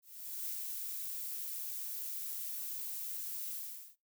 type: noise with ADSR envelope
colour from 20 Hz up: violet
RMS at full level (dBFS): -39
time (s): 0.02-3.96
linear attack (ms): 470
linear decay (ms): 72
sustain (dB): -2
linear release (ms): 420
effects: noise-tail reverb RT60 0.2 s tail -19 dB re dry